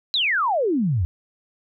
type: exponential sweep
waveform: sine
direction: down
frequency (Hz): 4119 to 79.6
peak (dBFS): -18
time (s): 0.14-1.05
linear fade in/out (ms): 0
effects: none